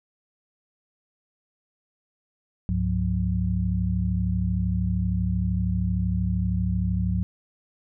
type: tone cluster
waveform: sine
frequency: 69.2 / 102.1 / 179.9 Hz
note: C#2 / G#2 / F#3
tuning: -2 / -29 / -48 cents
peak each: -26 dBFS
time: 2.69-7.23 s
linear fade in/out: 0 ms
effects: none